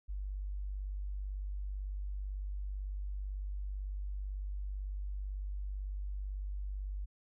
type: tone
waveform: sine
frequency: 49 Hz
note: G1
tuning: in tune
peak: -36 dBFS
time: 0.08-7.06 s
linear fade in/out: 20 ms
effects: none